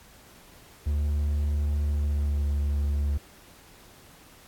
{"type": "tone with pitch glide", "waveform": "triangle", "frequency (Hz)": [73.42, 71.91], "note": ["D2", "D2"], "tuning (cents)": [0, -36], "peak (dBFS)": -21, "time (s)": [0.86, 3.18], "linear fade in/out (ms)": 10, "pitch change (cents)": -36, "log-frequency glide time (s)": [1.85, 2.49], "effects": ["pink hiss -53 dBFS RMS until 4.47 s", "AAC 64 kbps"]}